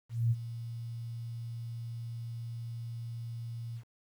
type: tone with ADSR envelope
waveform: sine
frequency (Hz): 116.54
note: A#2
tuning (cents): 0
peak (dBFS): -23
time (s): 0.09-3.84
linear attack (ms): 220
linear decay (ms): 39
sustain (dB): -14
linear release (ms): 78
effects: 10-bit